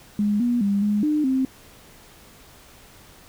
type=tone with pitch steps; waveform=sine; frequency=206.9 / 241.3 / 200.5 / 207.6 / 302 / 262.7 Hz; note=G#3 / B3 / G3 / G#3 / D4 / C4; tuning=-6 / -40 / +39 / 0 / +48 / +7 cents; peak=-18 dBFS; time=0.19-1.45 s; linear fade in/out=2 ms; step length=210 ms; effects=pink hiss -49 dBFS RMS until 3.28 s